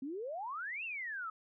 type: exponential two-way sweep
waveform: sine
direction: up then down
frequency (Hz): 255.5 to 2794 to 1259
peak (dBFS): -38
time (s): 0.02-1.3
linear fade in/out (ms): 5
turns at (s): 0.84
effects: none